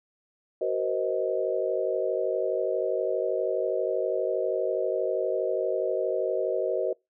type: chord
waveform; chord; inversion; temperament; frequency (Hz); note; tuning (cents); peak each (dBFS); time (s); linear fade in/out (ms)
sine; C half-diminished seventh; second; just; 376.7 / 470.9 / 523.3 / 627.9; Gb4 / Bb4 / C5 / Eb5; +31 / +18 / 0 / +16; -30; 0.61-6.93; 5
effects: noise-tail reverb RT60 0.2 s tail -25 dB re dry